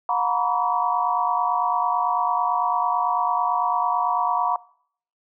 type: tone cluster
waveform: sine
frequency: 720 / 938 / 987 / 1140 Hz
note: F#5 / A#5 / B5 / C#6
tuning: -47 / +11 / -1 / +48 cents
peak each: -25 dBFS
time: 0.09-4.56 s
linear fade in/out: 2 ms
effects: noise-tail reverb RT60 0.6 s tail -22 dB re dry